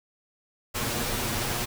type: noise with comb filter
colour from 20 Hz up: pink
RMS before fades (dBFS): -29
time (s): 0.74-1.66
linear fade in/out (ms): 20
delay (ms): 8.4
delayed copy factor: +0.85
effects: none